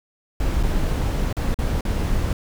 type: noise with dropouts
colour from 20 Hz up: brown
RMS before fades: -21 dBFS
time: 0.4-2.33 s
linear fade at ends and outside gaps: 2 ms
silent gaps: 0.63-0.634 / 1.328-1.367 / 1.544-1.588 / 1.809-1.851 s
effects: none